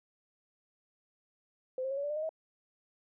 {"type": "tone with pitch steps", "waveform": "sine", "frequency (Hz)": [515, 531, 547.5, 564.5, 582.1, 600.2, 618.8, 638.1], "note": ["C5", "C5", "C#5", "C#5", "D5", "D5", "D#5", "D#5"], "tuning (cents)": [-28, 25, -22, 31, -15, 38, -10, 44], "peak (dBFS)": -32, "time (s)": [1.78, 2.292], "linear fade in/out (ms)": 2, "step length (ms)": 64, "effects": []}